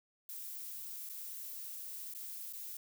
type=noise with dropouts; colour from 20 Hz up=violet; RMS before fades=-45 dBFS; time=0.29-2.77 s; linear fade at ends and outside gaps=2 ms; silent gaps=1.091-1.096 / 2.138-2.148 / 2.527-2.533 s; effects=none